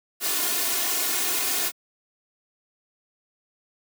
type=noise with comb filter; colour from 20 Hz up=white; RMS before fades=-25 dBFS; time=0.2-1.72 s; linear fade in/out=50 ms; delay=2.8 ms; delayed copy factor=+0.8; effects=high-pass 200 Hz 12 dB/octave